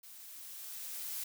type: noise with level ramp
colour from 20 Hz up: blue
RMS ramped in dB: -53 to -39 dBFS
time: 0.03-1.24 s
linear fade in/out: 5 ms
effects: none